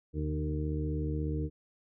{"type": "harmonic tone with a mistuned harmonic", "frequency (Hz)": 76.4, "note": "D#2", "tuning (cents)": -31, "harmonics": [1, 2, 3, 4, 5, 6], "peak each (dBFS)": [-33, -35, -47, -37, -46, -41], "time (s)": [0.13, 1.5], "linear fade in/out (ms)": 50, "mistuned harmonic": 2, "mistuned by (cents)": -21, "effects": []}